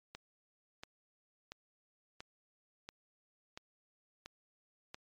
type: click train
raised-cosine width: 0.2 ms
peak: -28 dBFS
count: 8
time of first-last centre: 0.15-4.945 s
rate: 1.46 Hz
effects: MP3 96 kbps